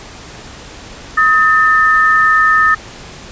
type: tone pair together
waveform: sine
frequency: 1266 / 1790.4 Hz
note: D#6 / A6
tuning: +30 / +30 cents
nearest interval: tritone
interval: 600 cents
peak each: -10 dBFS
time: 1.17-2.75 s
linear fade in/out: 10 ms
effects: pink hiss -33 dBFS RMS until 3.31 s + resampled to 16000 Hz